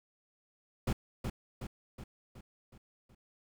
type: noise with echo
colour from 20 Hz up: brown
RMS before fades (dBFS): -31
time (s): 0.87-0.93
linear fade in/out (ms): 5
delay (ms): 370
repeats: 6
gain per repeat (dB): -5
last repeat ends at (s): 3.15
effects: none